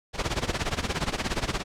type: noise with tremolo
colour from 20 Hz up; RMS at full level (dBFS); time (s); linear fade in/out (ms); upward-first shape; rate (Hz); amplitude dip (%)
pink; -25; 0.13-1.64; 50; sine; 17; 85
effects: low-pass 6000 Hz 12 dB/octave